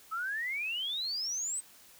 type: exponential sweep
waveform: sine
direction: up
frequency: 1275 to 8400 Hz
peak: -32 dBFS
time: 0.11-1.61 s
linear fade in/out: 20 ms
effects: white hiss -57 dBFS RMS until 1.99 s